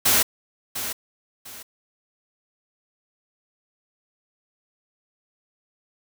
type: noise with echo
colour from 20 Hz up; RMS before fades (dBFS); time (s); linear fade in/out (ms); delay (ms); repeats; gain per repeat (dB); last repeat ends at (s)
white; -18; 0.05-0.23; 10; 700; 2; -11; 1.63
effects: none